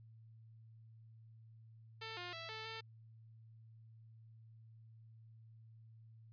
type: tone with pitch steps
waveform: 5% pulse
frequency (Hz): 445.3 / 354.6 / 660 / 439.7 / 446.5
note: A4 / F4 / E5 / A4 / A4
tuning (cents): +21 / +26 / +2 / -1 / +25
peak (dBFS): -33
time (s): 2.01-2.81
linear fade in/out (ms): 10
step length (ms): 160
effects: added 112 Hz sine -57 dBFS peak until 6.32 s + resampled to 11025 Hz